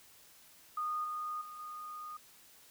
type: tone with level steps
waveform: sine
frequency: 1230 Hz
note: D#6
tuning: 20 cents flat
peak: -33 / -36 / -45 / -42 dBFS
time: 0.77-2.17 s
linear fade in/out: 5 ms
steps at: 1.04 / 1.41 / 1.59 s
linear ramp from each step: 5 ms
effects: white hiss -60 dBFS RMS until 2.7 s